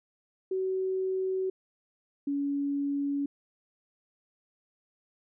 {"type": "tone pair in turn", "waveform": "sine", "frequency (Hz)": [377.2, 282.6], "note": ["F#4", "C#4"], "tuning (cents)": [33, 34], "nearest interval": "perfect fourth", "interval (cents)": 499, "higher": "first", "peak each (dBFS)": -27, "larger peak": "neither", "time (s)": [[0.51, 1.5], [2.27, 3.26]], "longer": "neither", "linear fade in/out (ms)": 5, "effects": []}